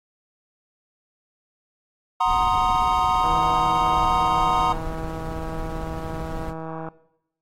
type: chord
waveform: triangle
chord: C half-diminished seventh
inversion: second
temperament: equal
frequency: 740 / 932.3 / 1046.5 / 1244.5 Hz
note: Gb5 / Bb5 / C6 / Eb6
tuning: 0 / 0 / 0 / 0 cents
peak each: -22 / -20 / -22 / -23 dBFS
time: 2.2-4.73 s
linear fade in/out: 10 ms
type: noise with tremolo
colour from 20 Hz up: brown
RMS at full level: -31 dBFS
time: 2.25-6.54 s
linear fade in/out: 50 ms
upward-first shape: sine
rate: 18 Hz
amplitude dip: 25%
type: click train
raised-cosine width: 1 ms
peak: -20 dBFS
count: 588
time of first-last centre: 3.24-6.886 s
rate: 161 Hz
effects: noise-tail reverb RT60 0.8 s tail -17 dB re dry + AAC 48 kbps